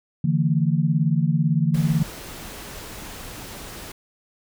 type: chord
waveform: sine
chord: D suspended second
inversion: none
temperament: equal with one note detuned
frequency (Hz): 146.83 / 164.81 / 225.5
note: D3 / E3 / A3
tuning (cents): 0 / 0 / +43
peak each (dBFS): -21 / -20 / -26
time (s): 0.24-2.03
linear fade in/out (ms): 5
type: noise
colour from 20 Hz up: pink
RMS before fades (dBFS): -37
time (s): 1.74-3.92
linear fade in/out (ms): 5
effects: none